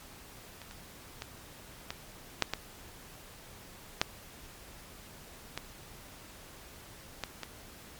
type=clicks; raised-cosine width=0.2 ms; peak=-28 / -29 / -20 / -18 / -7 / -13 / -7 / -17 / -16 / -20 dBFS; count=10; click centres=0.617 / 0.711 / 1.221 / 1.905 / 2.423 / 2.536 / 4.015 / 5.576 / 7.237 / 7.433 s; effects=pink hiss -51 dBFS RMS until 7.99 s + MP3 96 kbps